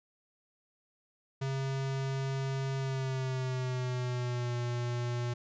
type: tone with pitch glide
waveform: square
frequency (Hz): 134.9 to 120.88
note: C#3 to B2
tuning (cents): -47 to -37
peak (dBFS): -32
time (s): 1.41-5.34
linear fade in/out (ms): 10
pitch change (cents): -190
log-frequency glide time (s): 2.77-4.55
effects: resampled to 16000 Hz